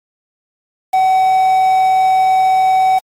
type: tone with quantisation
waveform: triangle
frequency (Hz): 755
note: F#5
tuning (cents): +35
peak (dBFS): -7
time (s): 0.93-2.99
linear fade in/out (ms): 10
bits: 5
effects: AAC 48 kbps